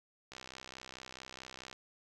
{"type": "click train", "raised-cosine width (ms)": 0.2, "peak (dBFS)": -29, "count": 92, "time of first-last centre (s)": [0.32, 1.729], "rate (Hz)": 64.6, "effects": []}